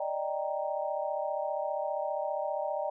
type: chord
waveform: sine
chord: Eb major seventh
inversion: third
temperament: equal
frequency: 587.3 / 622.3 / 784 / 932.3 Hz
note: D5 / Eb5 / G5 / Bb5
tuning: 0 / 0 / 0 / 0 cents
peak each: -34 / -35 / -36 / -39 dBFS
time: 0-2.9 s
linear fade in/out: 5 ms
effects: none